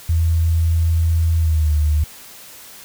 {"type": "tone with pitch glide", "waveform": "sine", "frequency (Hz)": [82.41, 75.57], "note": ["E2", "D#2"], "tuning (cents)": [0, -50], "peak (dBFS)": -13, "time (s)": [0.09, 2.04], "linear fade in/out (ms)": 5, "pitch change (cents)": -150, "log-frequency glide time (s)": [1.37, 1.72], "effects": ["white hiss -40 dBFS RMS until 2.84 s"]}